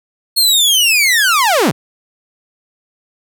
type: linear sweep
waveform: sawtooth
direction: down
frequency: 4340 to 99 Hz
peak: -6 dBFS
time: 0.36-1.72 s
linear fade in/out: 20 ms
effects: none